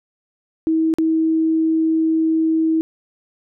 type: tone with dropouts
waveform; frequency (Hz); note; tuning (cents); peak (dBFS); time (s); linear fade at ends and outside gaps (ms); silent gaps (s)
sine; 321.1; E4; -45; -14; 0.67-2.81; 0; 0.939-0.985
effects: none